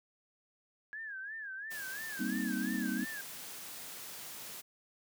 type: tone with vibrato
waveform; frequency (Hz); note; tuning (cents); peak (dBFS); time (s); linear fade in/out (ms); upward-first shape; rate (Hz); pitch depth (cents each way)
sine; 1661.2; G#6; 0; -40; 0.93-3.21; 0; sine; 2.9; 140
type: high-pass noise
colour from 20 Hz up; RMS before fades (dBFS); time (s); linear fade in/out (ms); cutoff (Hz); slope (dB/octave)
white; -46; 1.7-4.62; 20; 100; 24
type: chord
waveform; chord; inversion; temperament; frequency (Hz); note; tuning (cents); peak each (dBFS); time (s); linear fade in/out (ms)
sine; C minor seventh; second; equal with one note detuned; 196 / 233.1 / 261.6 / 313.8; G3 / Bb3 / C4 / Eb4; 0 / 0 / 0 / +15; -38 / -37 / -38 / -40; 2.19-3.05; 10
effects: none